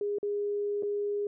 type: tone with dropouts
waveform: sine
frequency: 410 Hz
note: G#4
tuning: 22 cents flat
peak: -28 dBFS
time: 0.01-1.27 s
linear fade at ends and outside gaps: 2 ms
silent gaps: 0.185-0.229 / 0.825-0.832 s
effects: none

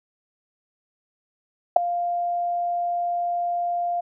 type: tone with ADSR envelope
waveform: sine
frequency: 698.5 Hz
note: F5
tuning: in tune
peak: -4 dBFS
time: 1.76-4.01 s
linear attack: 6 ms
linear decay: 4 ms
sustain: -18 dB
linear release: 12 ms
effects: none

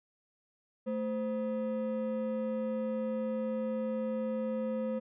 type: ring-modulated tone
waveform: triangle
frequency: 370 Hz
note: F#4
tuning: in tune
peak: -26 dBFS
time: 0.86-5 s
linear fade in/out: 20 ms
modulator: 149 Hz
effects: resampled to 8000 Hz

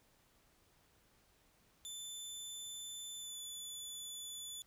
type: tone with pitch glide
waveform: 20% pulse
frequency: 3520 to 3470 Hz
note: A7 to A7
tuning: 0 to -25 cents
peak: -39 dBFS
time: 1.85-4.62 s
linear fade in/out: 0 ms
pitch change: -25 cents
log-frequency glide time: 3.18-3.39 s
effects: pink hiss -71 dBFS RMS until 4.66 s

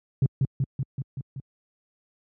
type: tone with echo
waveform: sine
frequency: 133.7 Hz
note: C3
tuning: 38 cents sharp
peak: -14 dBFS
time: 0.22-0.26 s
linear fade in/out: 2 ms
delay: 190 ms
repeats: 6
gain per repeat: -3 dB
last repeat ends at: 1.4 s
effects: tanh soft clip ceiling -15 dBFS + high-pass 60 Hz 12 dB/octave

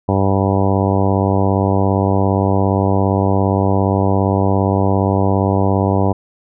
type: harmonic tone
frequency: 97.4 Hz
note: G2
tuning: 11 cents flat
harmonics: 1 / 2 / 3 / 4 / 5 / 6 / 7 / 8 / 9 / 10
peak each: -16 / -19 / -21 / -22 / -23 / -24 / -24 / -25 / -26 / -26 dBFS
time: 0.08-6.13 s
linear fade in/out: 10 ms
effects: none

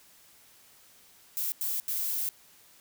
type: noise bursts at uneven times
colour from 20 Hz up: violet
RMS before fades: -31 dBFS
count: 3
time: 1.37-1.52 / 1.61-1.8 / 1.88-2.29 s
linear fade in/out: 0 ms
effects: white hiss -58 dBFS RMS until 2.8 s

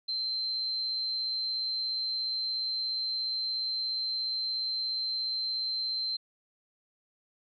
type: tone with amplitude modulation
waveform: sine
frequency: 4113 Hz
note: C8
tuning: 30 cents flat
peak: -28 dBFS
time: 0.08-6.17 s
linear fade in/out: 10 ms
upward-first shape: sine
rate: 117 Hz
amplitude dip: 30%
effects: none

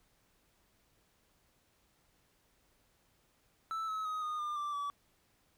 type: tone with pitch steps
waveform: triangle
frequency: 1318.5 / 1288.4 / 1259 / 1230.2 / 1202.1 / 1174.6 / 1147.8 Hz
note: E6 / E6 / D#6 / D#6 / D6 / D6 / D6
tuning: 0 / -40 / +20 / -20 / +40 / 0 / -40 cents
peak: -33 dBFS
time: 3.71-4.9 s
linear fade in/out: 0 ms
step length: 170 ms
effects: pink hiss -72 dBFS RMS until 5.57 s

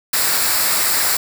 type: noise with comb filter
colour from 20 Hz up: white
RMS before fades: -17 dBFS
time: 0.13-1.17 s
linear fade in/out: 5 ms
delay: 0.32 ms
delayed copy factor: -0.55
effects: none

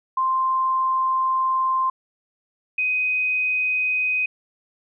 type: tone pair in turn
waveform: sine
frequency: 1046.5 / 2507 Hz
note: C6 / D#7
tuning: 0 / +12 cents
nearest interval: octave + minor third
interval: 1512 cents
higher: second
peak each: -18 / -19 dBFS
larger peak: first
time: 0.17-1.9 / 2.78-4.26 s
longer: first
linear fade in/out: 5 ms
effects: none

